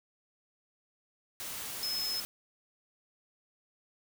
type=tone in noise; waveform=sine; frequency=5180 Hz; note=E8; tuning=31 cents flat; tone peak=-32 dBFS; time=1.83-2.2 s; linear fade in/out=0 ms; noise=white; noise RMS=-40 dBFS; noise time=1.4-2.25 s; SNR=+5 dB; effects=none